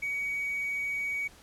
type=tone with hard clipping; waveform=triangle; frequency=2257 Hz; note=C#7; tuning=31 cents sharp; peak=-30 dBFS; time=0.02-1.28 s; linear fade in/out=10 ms; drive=4 dB; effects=pink hiss -55 dBFS RMS until 1.42 s + low-pass 12000 Hz 12 dB/octave